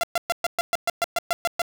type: tone bursts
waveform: sawtooth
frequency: 685 Hz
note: F5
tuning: 34 cents flat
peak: -16 dBFS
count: 12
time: 0.01-1.618 s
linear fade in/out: 0 ms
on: 24 ms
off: 120 ms
effects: 9-bit